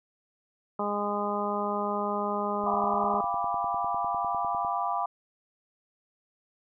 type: harmonic tone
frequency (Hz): 205.4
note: G#3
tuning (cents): -19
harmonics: 1 / 2 / 3 / 4 / 5 / 6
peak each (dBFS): -34 / -34 / -34 / -34 / -34 / -34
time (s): 0.79-3.21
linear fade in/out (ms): 5
type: click train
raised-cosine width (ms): 2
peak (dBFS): -31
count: 21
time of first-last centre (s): 2.64-4.648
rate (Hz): 9.96
type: chord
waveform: sine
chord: G dominant seventh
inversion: third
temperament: equal with one note detuned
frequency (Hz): 698.5 / 800.5 / 987.8 / 1174.7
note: F5 / G5 / B5 / D6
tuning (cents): 0 / +36 / 0 / 0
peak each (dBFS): -32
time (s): 2.66-5.06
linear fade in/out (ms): 5
effects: none